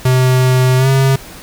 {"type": "tone with pitch glide", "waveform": "square", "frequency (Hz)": [128.3, 134.52], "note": ["C3", "C3"], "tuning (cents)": [-34, 48], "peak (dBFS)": -9, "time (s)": [0.05, 1.16], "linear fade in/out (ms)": 5, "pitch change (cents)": 82, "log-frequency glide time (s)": [0.77, 0.88], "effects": ["pink hiss -34 dBFS RMS until 1.42 s"]}